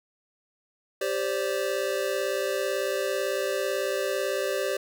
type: chord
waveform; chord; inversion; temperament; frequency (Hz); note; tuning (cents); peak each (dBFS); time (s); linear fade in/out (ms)
square; G suspended fourth; none; equal with one note detuned; 392 / 523.3 / 581.3; G4 / C5 / D5; 0 / 0 / -18; -31; 1.01-4.77; 5
effects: none